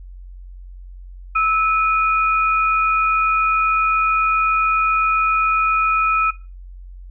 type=tone pair together; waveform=sine; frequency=1306.3 / 2466 Hz; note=E6 / D#7; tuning=-16 / -16 cents; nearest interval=major seventh; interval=1100 cents; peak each=-15 / -19 dBFS; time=1.35-6.31 s; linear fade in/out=10 ms; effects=noise-tail reverb RT60 0.3 s tail -18 dB re dry + added 45 Hz sine -34 dBFS peak until 7.1 s